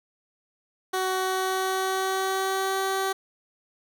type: tone with pitch glide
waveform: 15% pulse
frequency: 374.6 to 385.1 Hz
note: F#4 to G4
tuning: +21 to -31 cents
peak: -18 dBFS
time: 0.93-3.13 s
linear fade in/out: 10 ms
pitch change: +48 cents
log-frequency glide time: 1.1-2.79 s
effects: none